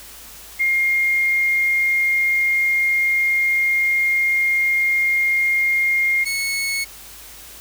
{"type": "tone pair in turn", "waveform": ["sine", "sawtooth"], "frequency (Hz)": [2128, 2197], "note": ["C7", "C#7"], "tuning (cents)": [29, -16], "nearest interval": "minor second", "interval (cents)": 55, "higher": "second", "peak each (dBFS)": [-15, -17], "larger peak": "first", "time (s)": [[0.59, 6.25], [6.25, 6.85]], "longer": "first", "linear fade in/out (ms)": 20, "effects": ["added 53 Hz sine -49 dBFS peak until 7.6 s", "white hiss -40 dBFS RMS until 7.6 s"]}